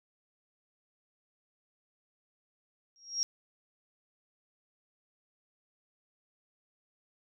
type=tone with exponential growth; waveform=sine; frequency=5600 Hz; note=F8; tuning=4 cents sharp; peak=-24 dBFS; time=2.96-3.23 s; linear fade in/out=0 ms; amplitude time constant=58 ms; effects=none